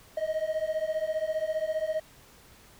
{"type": "beating tone pair", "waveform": "triangle", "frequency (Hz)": [620, 635], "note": ["D#5", "D#5"], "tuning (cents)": [-6, 35], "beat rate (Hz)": 15, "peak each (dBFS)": [-29, -28], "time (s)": [0.17, 2], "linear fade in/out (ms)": 5, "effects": ["pink hiss -55 dBFS RMS until 2.79 s"]}